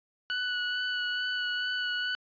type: tone with vibrato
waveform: 25% pulse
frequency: 1480 Hz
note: F#6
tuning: in tune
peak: -25 dBFS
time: 0.3-2.15 s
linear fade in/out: 0 ms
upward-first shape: sine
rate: 2.3 Hz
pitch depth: 15 cents each way
effects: resampled to 11025 Hz